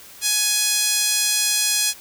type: tone with high-pass filter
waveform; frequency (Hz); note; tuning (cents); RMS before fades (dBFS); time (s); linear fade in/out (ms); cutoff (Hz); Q
5% pulse; 836; G#5; +11; -20; 0.21-1.94; 50; 2400; 0.61
effects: white hiss -43 dBFS RMS until 2 s